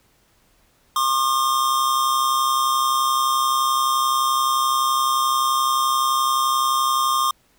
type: tone pair together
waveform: square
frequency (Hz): 1075 / 1206.6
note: C6 / D6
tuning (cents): +47 / +46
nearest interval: major second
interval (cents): 199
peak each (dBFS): -21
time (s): 0.96-7.31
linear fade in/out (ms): 2
effects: pink hiss -60 dBFS RMS until 7.58 s